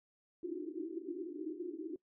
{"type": "band-pass noise", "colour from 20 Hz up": "pink", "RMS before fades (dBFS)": -42, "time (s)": [0.43, 1.96], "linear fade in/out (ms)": 2, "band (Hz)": [300, 370], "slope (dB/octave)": 96, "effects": ["noise-tail reverb RT60 0.1 s tail -20 dB re dry"]}